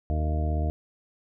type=harmonic tone; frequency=76.8 Hz; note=D#2; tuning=22 cents flat; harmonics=1 / 2 / 3 / 4 / 5 / 6 / 8 / 9; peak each=-24 / -34 / -40 / -37 / -44 / -41 / -39 / -37 dBFS; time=0.1-0.7 s; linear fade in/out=0 ms; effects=none